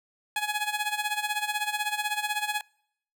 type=tone with tremolo; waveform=15% pulse; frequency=840 Hz; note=G#5; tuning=19 cents sharp; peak=-18 dBFS; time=0.36-2.61 s; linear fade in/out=2 ms; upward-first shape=sine; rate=16 Hz; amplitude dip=75%; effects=noise-tail reverb RT60 0.7 s tail -26 dB re dry